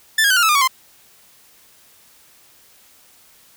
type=tone with pitch steps; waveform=sawtooth; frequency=1762 / 1634.5 / 1516.3 / 1406.6 / 1304.8 / 1210.5 / 1122.9 / 1041.7 Hz; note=A6 / G#6 / F#6 / F6 / E6 / D#6 / C#6 / C6; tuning=+2 / -28 / +42 / +12 / -18 / -48 / +22 / -8 cents; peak=-9 dBFS; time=0.18-0.676 s; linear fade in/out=5 ms; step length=62 ms; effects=white hiss -51 dBFS RMS until 3.56 s